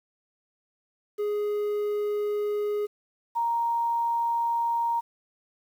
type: tone pair in turn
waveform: triangle / sine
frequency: 415.8 / 933.4 Hz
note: G#4 / A#5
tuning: +2 / +2 cents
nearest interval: octave + major second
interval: 1400 cents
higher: second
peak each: -23 dBFS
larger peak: neither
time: 1.18-2.87 / 3.35-5.01 s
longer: first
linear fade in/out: 20 ms
effects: 9-bit

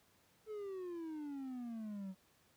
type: exponential sweep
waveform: triangle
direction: down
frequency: 440 to 185 Hz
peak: -40 dBFS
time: 0.46-2.15 s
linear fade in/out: 50 ms
effects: pink hiss -71 dBFS RMS until 2.56 s + high-pass 80 Hz 12 dB/octave

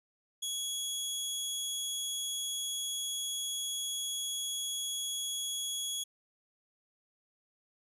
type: tone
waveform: 20% pulse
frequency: 3345 Hz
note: G#7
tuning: 12 cents sharp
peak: -28 dBFS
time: 0.42-6.04 s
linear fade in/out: 10 ms
effects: none

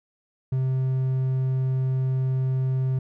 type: tone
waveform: triangle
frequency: 130.81 Hz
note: C3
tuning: in tune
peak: -19 dBFS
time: 0.52-2.99 s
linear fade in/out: 5 ms
effects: none

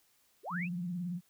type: linear sweep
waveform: sine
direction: up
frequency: 308.6 to 2794 Hz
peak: -36 dBFS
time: 0.43-0.69 s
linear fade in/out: 50 ms
type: tone with vibrato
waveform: sine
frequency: 176.3 Hz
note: F3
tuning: 17 cents sharp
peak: -34 dBFS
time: 0.5-1.21 s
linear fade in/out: 50 ms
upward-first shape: triangle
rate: 18 Hz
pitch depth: 92 cents each way
effects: white hiss -70 dBFS RMS until 1.29 s

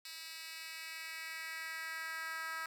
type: tone with high-pass filter sweep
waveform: 10% pulse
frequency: 323 Hz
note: E4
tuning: 35 cents flat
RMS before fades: -44 dBFS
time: 0.05-2.66 s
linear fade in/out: 2 ms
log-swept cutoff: 3300 to 1400 Hz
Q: 2.2
effects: none

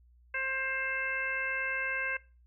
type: harmonic tone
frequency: 529 Hz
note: C5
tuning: 19 cents sharp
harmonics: 1 / 2 / 3 / 4 / 5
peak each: -43 / -43 / -34 / -36 / -38 dBFS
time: 0.34-2.17 s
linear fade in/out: 5 ms
effects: noise-tail reverb RT60 0.3 s tail -19 dB re dry + added 60 Hz sine -58 dBFS peak until 2.46 s

